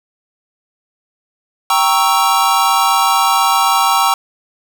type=chord; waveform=square; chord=G diminished seventh; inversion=none; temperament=equal; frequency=784 / 932.3 / 1108.7 / 1318.5 Hz; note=G5 / Bb5 / Db6 / Fb6; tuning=0 / 0 / 0 / 0 cents; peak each=-17 dBFS; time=1.7-4.14 s; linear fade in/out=2 ms; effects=none